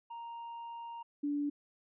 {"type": "tone pair in turn", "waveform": ["triangle", "sine"], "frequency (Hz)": [932.3, 289.8], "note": ["A#5", "D4"], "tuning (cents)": [0, -23], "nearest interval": "octave + minor sixth", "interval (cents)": 2023, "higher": "first", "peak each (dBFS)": [-40, -31], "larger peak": "second", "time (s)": [[0.1, 1.03], [1.23, 1.5]], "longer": "first", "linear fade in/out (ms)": 10, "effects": ["resampled to 8000 Hz"]}